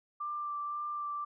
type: tone with vibrato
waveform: sine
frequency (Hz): 1180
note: D6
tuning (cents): +8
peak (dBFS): -34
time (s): 0.2-1.25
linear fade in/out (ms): 10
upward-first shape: sine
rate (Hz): 1.9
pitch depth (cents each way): 13
effects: none